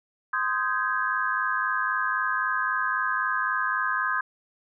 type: chord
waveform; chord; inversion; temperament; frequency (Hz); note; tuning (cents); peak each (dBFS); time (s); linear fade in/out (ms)
sine; Ab major seventh; first; just; 1038.3 / 1245.9 / 1557.4 / 1661.2; C6 / Eb6 / G6 / Ab6; -14 / +2 / -12 / 0; -29; 0.33-4.21; 5
effects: none